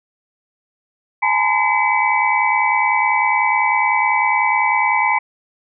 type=tone cluster; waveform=sine; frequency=838 / 908 / 1014 / 2035 / 2285 Hz; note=G#5 / A#5 / B5 / C7 / D7; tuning=+15 / -46 / +45 / -49 / -48 cents; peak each=-20 dBFS; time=1.22-5.19 s; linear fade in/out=10 ms; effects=none